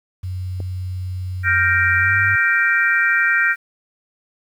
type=tone with pitch glide; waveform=sine; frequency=92 to 99.75 Hz; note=F#2 to G2; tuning=-9 to +31 cents; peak=-23 dBFS; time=0.23-2.36 s; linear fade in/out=10 ms; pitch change=+140 cents; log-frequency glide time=1.98-2.14 s
type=click; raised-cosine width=2 ms; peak=-19 dBFS; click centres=0.603 s
type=chord; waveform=sine; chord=G minor seventh; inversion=third; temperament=equal; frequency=1396.9 / 1568 / 1864.7 / 2349 Hz; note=F6 / G6 / Bb6 / D7; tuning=0 / 0 / 0 / 0 cents; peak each=-20 / -18 / -18 / -22 dBFS; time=1.43-3.56 s; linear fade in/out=50 ms
effects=8-bit